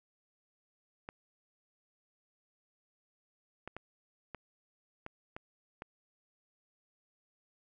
clicks, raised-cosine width 0.5 ms, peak -27 dBFS, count 7, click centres 1.089 / 3.676 / 3.766 / 4.347 / 5.064 / 5.365 / 5.821 s, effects none

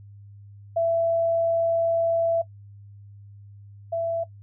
sine tone pair in turn, 667 / 667 Hz, E5 / E5, +20 / +20 cents, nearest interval unison, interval 0 cents, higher neither, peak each -19 / -23 dBFS, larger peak first, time 0.76-2.42 / 3.92-4.24 s, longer first, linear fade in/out 10 ms, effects noise-tail reverb RT60 0.1 s tail -19 dB re dry + added 101 Hz sine -43 dBFS peak until 4.42 s

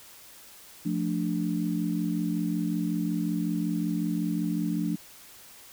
sine chord, D minor, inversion first, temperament equal with one note detuned, 174.61 / 220 / 294.5 Hz, F3 / A3 / D4, 0 / 0 / +5 cents, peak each -29 / -31 / -30 dBFS, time 0.85-4.96 s, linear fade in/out 10 ms, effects white hiss -50 dBFS RMS until 5.72 s

